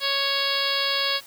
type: harmonic tone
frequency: 554.4 Hz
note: C#5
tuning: in tune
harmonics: 1 / 2 / 3 / 4 / 5 / 6 / 7 / 8 / 9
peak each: -32 / -31 / -31 / -32 / -32 / -28 / -30 / -28 / -32 dBFS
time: 0-1.21 s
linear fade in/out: 50 ms
effects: white hiss -47 dBFS RMS until 1.26 s